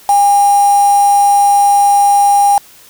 sine tone with quantisation, 810 Hz, G#5, 43 cents flat, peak -6 dBFS, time 0.09-2.58 s, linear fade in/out 2 ms, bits 3, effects white hiss -41 dBFS RMS until 2.89 s

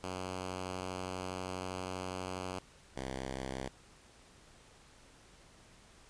5% pulse tone pair in turn, 92.4 / 65.75 Hz, F#2 / C2, -2 / +9 cents, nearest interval tritone, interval 589 cents, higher first, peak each -27 dBFS, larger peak neither, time 0.03-2.59 / 2.96-3.69 s, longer first, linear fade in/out 5 ms, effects pink hiss -60 dBFS RMS until 6.09 s + resampled to 22050 Hz

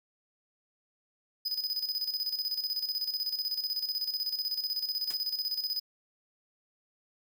square tone with tremolo, 5000 Hz, D#8, 8 cents sharp, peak -29 dBFS, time 1.45-5.8 s, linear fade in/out 10 ms, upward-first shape square, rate 16 Hz, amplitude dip 65%
white noise with exponential decay, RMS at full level -37 dBFS, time 5.1-5.21 s, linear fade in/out 5 ms, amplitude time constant 22 ms
effects none

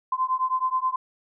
sine beating tone pair, 1028 / 1037.4 Hz, C6 / C6, -31 / -15 cents, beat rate 9.4 Hz, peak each -25 dBFS, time 0.12-0.96 s, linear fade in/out 5 ms, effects none

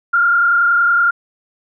sine tone with frequency modulation, 1400 Hz, F6, 4 cents sharp, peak -10 dBFS, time 0.13-1.11 s, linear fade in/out 10 ms, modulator 30.7 Hz, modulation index 0.94, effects none

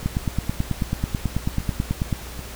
two click trains, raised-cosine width 5 ms, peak -21 / -9 dBFS, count 4 / 20, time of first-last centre 0.03-2.392 / 0.06-2.127 s, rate 1.27 / 9.19 Hz, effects added 60 Hz sine -37 dBFS peak until 2.55 s + pink hiss -38 dBFS RMS until 2.55 s

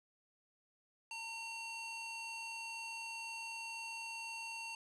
square tone with high-pass filter, 911 Hz, A#5, 40 cents flat, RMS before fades -45 dBFS, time 1.11-4.75 s, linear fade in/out 2 ms, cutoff 1800 Hz, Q 4.5, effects resampled to 22050 Hz + 11-bit

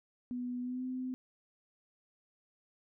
sine tone with pitch glide, 246.9 to 255.8 Hz, B3 to C4, 0 to -39 cents, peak -35 dBFS, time 0.31-1.14 s, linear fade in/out 0 ms, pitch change +61 cents, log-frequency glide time 0.61-0.84 s, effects none

